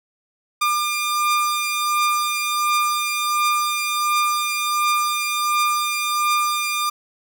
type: beating tone pair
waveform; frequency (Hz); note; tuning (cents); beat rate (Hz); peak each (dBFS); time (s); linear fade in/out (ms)
sawtooth; 1200 / 1201.4; D6 / D6; +37 / +39; 1.4; -16 / -21; 0.61-6.9; 10
effects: none